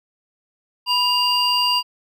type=tone cluster; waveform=triangle; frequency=989 / 2812 / 4760 Hz; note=B5 / F7 / D8; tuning=+2 / +11 / +22 cents; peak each=-19 dBFS; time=0.86-1.83 s; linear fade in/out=50 ms; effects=none